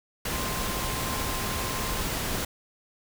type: tone in noise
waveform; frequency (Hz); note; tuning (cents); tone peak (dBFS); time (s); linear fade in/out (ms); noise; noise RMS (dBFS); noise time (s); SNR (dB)
sine; 1047; C6; +1; -37; 0.32-2.01; 5; pink; -30; 0.25-2.45; -10
effects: none